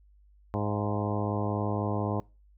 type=harmonic tone with a mistuned harmonic; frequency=103.9 Hz; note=G#2; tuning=1 cent sharp; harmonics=1 / 2 / 3 / 4 / 5 / 6 / 7 / 8 / 9 / 10; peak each=-31 / -34 / -36 / -37 / -38 / -39 / -39 / -40 / -41 / -41 dBFS; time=0.54-2.2 s; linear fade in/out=0 ms; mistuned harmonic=7; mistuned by=-43 cents; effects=noise-tail reverb RT60 0.3 s tail -24 dB re dry + added 50 Hz sine -56 dBFS peak until 2.57 s